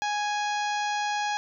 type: harmonic tone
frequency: 830.6 Hz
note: G#5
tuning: in tune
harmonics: 1 / 2 / 3 / 4 / 5 / 6 / 7 / 8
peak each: -27 / -33 / -37 / -39 / -41 / -43 / -44 / -45 dBFS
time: 0.02-1.37 s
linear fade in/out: 0 ms
effects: none